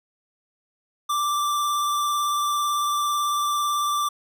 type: tone with vibrato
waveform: square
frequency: 1174.7 Hz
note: D6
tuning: in tune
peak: -22 dBFS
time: 1.09-4.09 s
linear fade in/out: 10 ms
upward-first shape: sine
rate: 18 Hz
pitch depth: 15 cents each way
effects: none